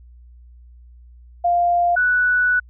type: tone pair in turn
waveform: sine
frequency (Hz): 698.5 / 1480.1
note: F5 / F#6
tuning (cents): 0 / 0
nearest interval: octave + minor second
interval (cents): 1300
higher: second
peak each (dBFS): -14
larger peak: neither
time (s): 1.44-1.96 / 1.96-2.6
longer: second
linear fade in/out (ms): 10
effects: added 60 Hz sine -42 dBFS peak until 2.69 s